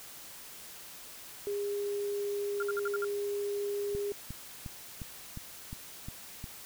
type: tone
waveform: sine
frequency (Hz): 406.6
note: G#4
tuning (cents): -37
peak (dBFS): -31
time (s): 1.47-4.12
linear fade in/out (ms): 0
type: tone bursts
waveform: sine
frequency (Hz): 1396.9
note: F6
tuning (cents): 0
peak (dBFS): -32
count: 6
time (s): 2.6-3.046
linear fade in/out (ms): 2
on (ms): 26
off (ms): 58
type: click train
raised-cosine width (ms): 5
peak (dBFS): -28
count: 8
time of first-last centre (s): 3.95-6.441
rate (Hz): 2.81
effects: white hiss -48 dBFS RMS until 6.65 s